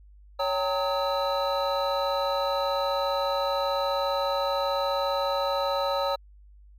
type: tone cluster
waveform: triangle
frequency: 558 / 783 / 917 / 1273 / 3999 Hz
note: C#5 / G5 / A#5 / D#6 / B7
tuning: +11 / -2 / -29 / +39 / +21 cents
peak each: -25 / -32 / -29 / -30 / -34 dBFS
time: 0.39-6.16 s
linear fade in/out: 10 ms
effects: added 50 Hz sine -49 dBFS peak until 6.78 s